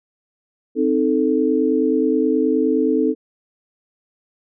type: chord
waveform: sine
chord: A diminished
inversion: first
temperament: equal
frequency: 261.6 / 311.1 / 440 Hz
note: C4 / Eb4 / A4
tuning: 0 / 0 / 0 cents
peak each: -19 dBFS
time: 0.75-3.15 s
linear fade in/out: 50 ms
effects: none